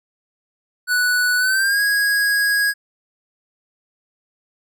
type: tone with pitch glide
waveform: square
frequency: 1480 to 1651.7 Hz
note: F#6 to G#6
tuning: 0 to -10 cents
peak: -16 dBFS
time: 0.87-2.74 s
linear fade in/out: 50 ms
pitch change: +190 cents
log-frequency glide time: 1.38-1.81 s
effects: none